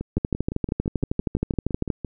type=two click trains; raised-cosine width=3 ms; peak=-16 / -9 dBFS; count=13 / 23; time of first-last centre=0.01-2.047 / 0.17-1.902 s; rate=5.89 / 12.7 Hz; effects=none